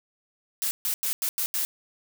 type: noise bursts at uneven times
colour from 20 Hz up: blue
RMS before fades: -27 dBFS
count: 6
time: 0.62-0.71 / 0.85-0.94 / 1.03-1.13 / 1.22-1.29 / 1.38-1.46 / 1.54-1.65 s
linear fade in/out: 0 ms
effects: none